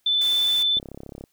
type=tone with vibrato; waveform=sine; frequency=3518 Hz; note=A7; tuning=1 cent flat; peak=-18 dBFS; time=0.06-0.79 s; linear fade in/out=5 ms; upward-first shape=square; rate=17 Hz; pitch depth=10 cents each way
type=noise; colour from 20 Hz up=white; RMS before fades=-37 dBFS; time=0.21-0.63 s; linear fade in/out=5 ms
type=click train; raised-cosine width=2 ms; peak=-24 dBFS; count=17; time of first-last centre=0.77-1.239 s; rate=34.1 Hz
effects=white hiss -69 dBFS RMS until 1.32 s